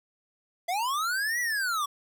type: linear two-way sweep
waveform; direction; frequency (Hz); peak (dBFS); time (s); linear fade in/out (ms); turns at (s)
square; up then down; 666 to 1975.5 to 1115; -27; 0.68-1.86; 10; 1.4
effects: none